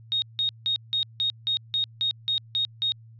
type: tone bursts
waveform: sine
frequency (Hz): 3729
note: A#7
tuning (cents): 0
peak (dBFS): -22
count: 11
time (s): 0.12-2.92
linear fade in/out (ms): 0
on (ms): 100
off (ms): 170
effects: added 113 Hz sine -46 dBFS peak until 3.19 s + resampled to 11025 Hz